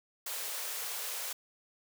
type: high-pass noise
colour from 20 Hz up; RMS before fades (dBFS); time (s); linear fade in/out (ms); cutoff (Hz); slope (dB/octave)
white; -38; 0.26-1.33; 5; 410; 96
effects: none